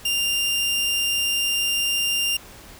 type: tone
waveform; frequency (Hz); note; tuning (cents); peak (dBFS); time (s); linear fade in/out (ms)
sawtooth; 2794; F7; 0; -17; 0.05-2.37; 5
effects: pink hiss -44 dBFS RMS until 2.79 s